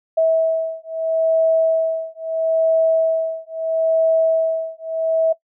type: beating tone pair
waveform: sine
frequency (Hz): 648 / 648.76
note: E5 / E5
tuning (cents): -30 / -28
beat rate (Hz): 0.76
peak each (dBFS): -18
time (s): 0.17-5.33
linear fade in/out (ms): 10
effects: noise-tail reverb RT60 0.1 s tail -18 dB re dry